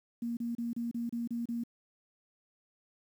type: tone bursts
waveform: sine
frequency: 235.1 Hz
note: A#3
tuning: 15 cents sharp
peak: -32 dBFS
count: 8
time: 0.22-1.637 s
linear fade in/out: 5 ms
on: 150 ms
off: 31 ms
effects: 10-bit